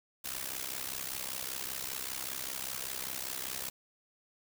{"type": "noise with amplitude modulation", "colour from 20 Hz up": "white", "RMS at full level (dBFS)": -35, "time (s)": [0.24, 3.7], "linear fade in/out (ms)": 10, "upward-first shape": "sine", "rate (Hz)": 65.1, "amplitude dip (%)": 85, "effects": []}